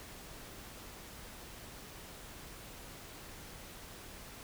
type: silence
effects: pink hiss -50 dBFS RMS until 4.43 s